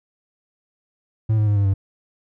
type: tone with pitch steps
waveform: triangle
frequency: 109.8 / 106.55 / 103.4 / 100.34 / 97.37 Hz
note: A2 / G#2 / G#2 / G2 / G2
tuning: -3 / +45 / -7 / +41 / -11 cents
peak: -13 dBFS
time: 1.29-1.74 s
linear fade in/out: 10 ms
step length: 90 ms
effects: none